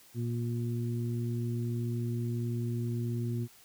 harmonic tone, 118.4 Hz, A#2, 27 cents sharp, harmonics 1 / 2 / 3, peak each -31 / -37 / -41 dBFS, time 0.14-3.48 s, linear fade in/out 50 ms, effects white hiss -58 dBFS RMS until 3.64 s

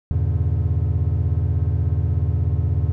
triangle chord, E diminished seventh, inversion none, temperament just, 82.41 / 98.89 / 118.67 / 142.4 Hz, E2 / G2 / Bb2 / Db3, 0 / +16 / +31 / +47 cents, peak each -18 / -21 / -24 / -24 dBFS, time 0.11-2.92 s, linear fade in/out 0 ms, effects none

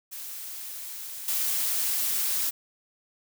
blue noise with level steps, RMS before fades -38 / -27 dBFS, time 0.11-2.51 s, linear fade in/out 20 ms, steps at 1.28 s, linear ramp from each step 2 ms, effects none

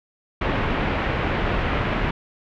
pink low-pass noise, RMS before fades -23 dBFS, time 0.41-2.11 s, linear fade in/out 5 ms, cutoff 2700 Hz, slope 24 dB/octave, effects none

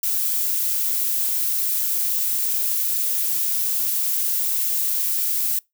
violet noise, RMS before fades -22 dBFS, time 0.03-5.59 s, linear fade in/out 5 ms, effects noise-tail reverb RT60 0.2 s tail -26 dB re dry

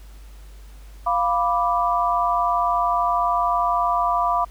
sine chord, B diminished, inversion second, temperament equal, 698.5 / 987.8 / 1174.7 Hz, F5 / B5 / D6, 0 / 0 / 0 cents, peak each -22 dBFS, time 1.06-4.45 s, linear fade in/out 10 ms, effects added 50 Hz sine -39 dBFS peak until 4.5 s + pink hiss -53 dBFS RMS until 4.5 s

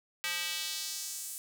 square tone with high-pass filter sweep, 175.5 Hz, F3, 9 cents sharp, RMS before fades -37 dBFS, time 0.24-1.38 s, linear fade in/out 0 ms, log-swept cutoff 2100 to 9300 Hz, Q 1.4, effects none

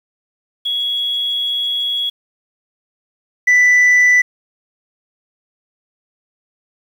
sine tone pair in turn, 3341 / 1982.2 Hz, G#7 / B6, +10 / +6 cents, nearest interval major sixth, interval 904 cents, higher first, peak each -16 / -5 dBFS, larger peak second, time 0.65-2.1 / 3.47-4.22 s, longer first, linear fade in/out 10 ms, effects tanh soft clip ceiling -7 dBFS + 7-bit

